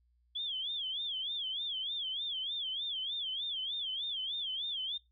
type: tone with vibrato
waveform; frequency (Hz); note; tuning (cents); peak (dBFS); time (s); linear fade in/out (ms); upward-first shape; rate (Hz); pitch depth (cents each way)
sine; 3322; G#7; 0; -34; 0.35-4.98; 10; sine; 3.3; 160
effects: noise-tail reverb RT60 0.2 s tail -19 dB re dry + added 60 Hz sine -68 dBFS peak until 5.11 s